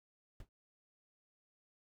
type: noise with exponential decay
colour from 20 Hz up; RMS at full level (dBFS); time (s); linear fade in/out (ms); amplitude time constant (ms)
brown; -45; 0.4-0.49; 2; 19
effects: none